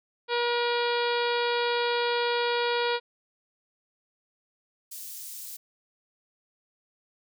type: harmonic tone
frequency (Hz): 478.1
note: A#4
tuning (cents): +44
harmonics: 1 / 2 / 3 / 4 / 5 / 6 / 7 / 8 / 9 / 10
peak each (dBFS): -27 / -30 / -33 / -38 / -36 / -40 / -37 / -38 / -40 / -43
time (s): 0.28-3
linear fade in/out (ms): 50
type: high-pass noise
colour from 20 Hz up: white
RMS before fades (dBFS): -40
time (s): 4.91-5.57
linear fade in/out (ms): 10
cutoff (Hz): 5300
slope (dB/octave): 12
effects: none